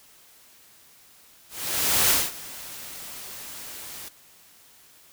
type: noise with ADSR envelope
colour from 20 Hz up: white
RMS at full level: -19 dBFS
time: 1.49-4.09 s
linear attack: 610 ms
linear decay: 210 ms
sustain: -20 dB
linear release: 12 ms
effects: white hiss -54 dBFS RMS until 5.12 s